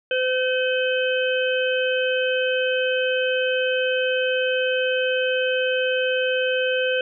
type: harmonic tone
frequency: 512 Hz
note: C5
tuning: 38 cents flat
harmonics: 1 / 3 / 5 / 6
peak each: -21 / -26 / -28 / -29 dBFS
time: 0.11-7.01 s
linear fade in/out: 2 ms
effects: none